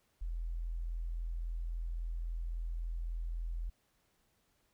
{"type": "tone", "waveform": "sine", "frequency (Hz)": 41.83, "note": "E1", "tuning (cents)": 26, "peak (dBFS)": -35, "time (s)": [0.21, 3.7], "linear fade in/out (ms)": 10, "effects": ["pink hiss -75 dBFS RMS until 4.73 s"]}